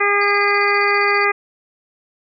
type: harmonic tone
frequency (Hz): 406.4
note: G#4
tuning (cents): -38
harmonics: 1 / 2 / 3 / 4 / 5 / 6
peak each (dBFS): -20 / -24 / -19 / -23 / -18 / -23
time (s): 0-1.32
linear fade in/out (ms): 10
type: tone with tremolo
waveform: sine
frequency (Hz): 4628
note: D8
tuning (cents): -26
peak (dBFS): -28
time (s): 0.21-1.25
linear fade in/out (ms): 5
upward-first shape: square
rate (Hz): 15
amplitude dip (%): 60
effects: none